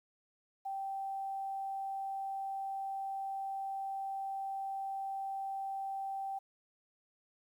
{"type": "tone", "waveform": "sine", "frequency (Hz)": 780, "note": "G5", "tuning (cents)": -9, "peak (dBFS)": -36, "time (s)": [0.65, 6.39], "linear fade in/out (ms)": 10, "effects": ["11-bit"]}